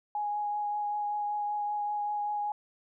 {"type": "tone with vibrato", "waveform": "sine", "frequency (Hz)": 830.6, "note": "G#5", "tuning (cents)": 0, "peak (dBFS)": -29, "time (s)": [0.15, 2.52], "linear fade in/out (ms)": 2, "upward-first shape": "triangle", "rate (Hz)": 5.2, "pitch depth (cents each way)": 14, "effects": []}